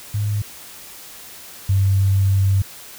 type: tone pair in turn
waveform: sine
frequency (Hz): 103.83 / 97.17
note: G#2 / G2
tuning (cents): 0 / -15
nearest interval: minor second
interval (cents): 115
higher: first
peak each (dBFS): -18 / -13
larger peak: second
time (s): 0.14-0.42 / 1.69-2.62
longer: second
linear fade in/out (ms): 5
effects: white hiss -39 dBFS RMS until 2.98 s